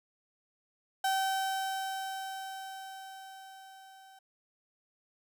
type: tone with level ramp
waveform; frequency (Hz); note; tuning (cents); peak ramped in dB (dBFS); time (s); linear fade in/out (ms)
35% pulse; 770; G5; -31; -25 to -52; 1.04-4.19; 5
effects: none